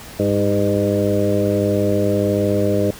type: harmonic tone with a mistuned harmonic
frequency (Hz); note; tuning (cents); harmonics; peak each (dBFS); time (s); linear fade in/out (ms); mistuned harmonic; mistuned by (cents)
101.4; G#2; -41; 1 / 2 / 3 / 4 / 5 / 6; -22 / -22 / -22 / -22 / -22 / -22; 0.19-2.91; 5; 3; +39
effects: pink hiss -37 dBFS RMS until 2.99 s